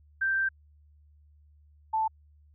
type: tone pair in turn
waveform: sine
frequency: 1568 / 880 Hz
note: G6 / A5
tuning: 0 / 0 cents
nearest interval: minor seventh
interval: 1000 cents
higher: first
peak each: -24 dBFS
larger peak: neither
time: 0.21-0.49 / 1.93-2.08 s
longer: first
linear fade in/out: 10 ms
effects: added 74 Hz sine -56 dBFS peak until 2.54 s